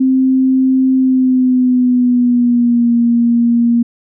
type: tone with pitch glide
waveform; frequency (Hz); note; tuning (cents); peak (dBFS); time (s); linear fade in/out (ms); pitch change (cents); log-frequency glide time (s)
sine; 261.6 to 235.8; C4 to A#3; 0 to +20; -8; 0-3.83; 10; -180; 0.95-2.93
effects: none